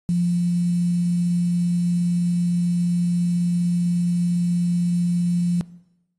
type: tone with quantisation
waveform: sine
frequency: 174.61 Hz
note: F3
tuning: in tune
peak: -17 dBFS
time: 0.09-5.61 s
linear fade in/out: 0 ms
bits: 7
effects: noise-tail reverb RT60 0.9 s tail -20 dB re dry + AAC 32 kbps